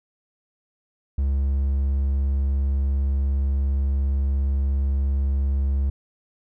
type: tone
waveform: triangle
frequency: 68.6 Hz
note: C#2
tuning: 17 cents flat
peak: -17 dBFS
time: 1.18-5.9 s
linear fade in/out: 5 ms
effects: none